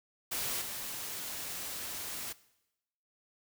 white noise with level steps, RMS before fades -35 / -40 dBFS, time 0.31-2.33 s, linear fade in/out 10 ms, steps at 0.61 s, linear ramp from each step 10 ms, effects noise-tail reverb RT60 0.9 s tail -19 dB re dry

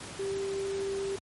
sine tone in noise, 392 Hz, G4, in tune, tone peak -30 dBFS, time 0.19-1.16 s, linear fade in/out 5 ms, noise pink, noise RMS -42 dBFS, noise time 0-1.19 s, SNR +9 dB, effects high-pass 80 Hz 12 dB/octave + MP3 48 kbps

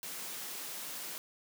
white high-pass noise, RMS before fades -42 dBFS, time 0.03-1.18 s, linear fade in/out 0 ms, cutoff 150 Hz, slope 24 dB/octave, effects none

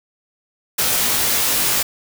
white noise with comb filter, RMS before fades -18 dBFS, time 0.78-1.83 s, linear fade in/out 10 ms, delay 19 ms, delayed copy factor -0.6, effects none

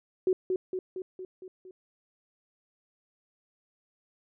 sine tone with echo, 371.5 Hz, F#4, 7 cents sharp, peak -21 dBFS, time 0.27-0.33 s, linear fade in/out 2 ms, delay 230 ms, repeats 6, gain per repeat -4 dB, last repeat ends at 1.71 s, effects none

